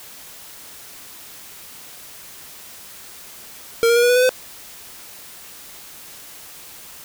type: tone with pitch steps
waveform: square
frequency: 462.2 / 469.7 / 477.4 / 485.2 / 493.1 / 501.1 / 509.3 Hz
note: A#4 / A#4 / A#4 / B4 / B4 / B4 / C5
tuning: -15 / +13 / +41 / -31 / -3 / +25 / -47 cents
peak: -13 dBFS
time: 3.83-4.292 s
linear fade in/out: 0 ms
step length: 66 ms
effects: white hiss -40 dBFS RMS until 7.04 s